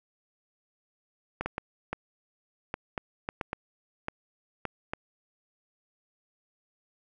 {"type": "clicks", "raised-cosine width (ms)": 0.5, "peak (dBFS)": -16, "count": 12, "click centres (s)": [1.41, 1.46, 1.581, 1.93, 2.741, 2.978, 3.289, 3.412, 3.531, 4.084, 4.653, 4.935], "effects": []}